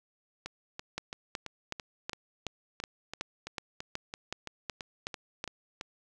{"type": "two click trains", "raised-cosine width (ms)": 0.2, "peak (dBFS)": [-21, -17], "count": [17, 13], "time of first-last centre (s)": [[0.46, 5.811], [0.98, 5.441]], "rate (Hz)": [2.99, 2.69], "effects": []}